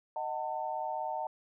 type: chord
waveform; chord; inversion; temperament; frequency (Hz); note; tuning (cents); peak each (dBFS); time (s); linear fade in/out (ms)
sine; D# diminished; none; just; 622.3 / 746.7 / 896; D#5 / F#5 / A5; 0 / +16 / +31; -39 / -37 / -36; 0.16-1.27; 2
effects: none